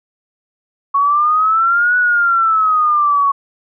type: exponential two-way sweep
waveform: sine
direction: up then down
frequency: 1108.7 to 1480 to 1108.7 Hz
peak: -10 dBFS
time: 0.94-3.32 s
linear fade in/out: 10 ms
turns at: 1.97 s
effects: none